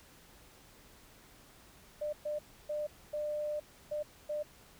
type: tone bursts at uneven times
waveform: sine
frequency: 598 Hz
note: D5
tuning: 31 cents sharp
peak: -33 dBFS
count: 6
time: 2.01-2.13 / 2.25-2.39 / 2.69-2.87 / 3.13-3.6 / 3.91-4.03 / 4.29-4.43 s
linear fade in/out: 10 ms
effects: pink hiss -59 dBFS RMS until 4.79 s